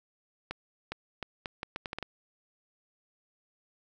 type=accelerating click train; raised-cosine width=0.3 ms; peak=-19 dBFS; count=10; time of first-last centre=0.51-2.027 s; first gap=410 ms; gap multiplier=0.75; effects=none